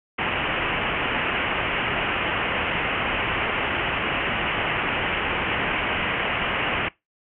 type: low-pass noise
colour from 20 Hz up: white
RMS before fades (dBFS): -25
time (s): 0.18-6.89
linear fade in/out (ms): 10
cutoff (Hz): 3000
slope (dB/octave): 96
effects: noise-tail reverb RT60 0.2 s tail -22 dB re dry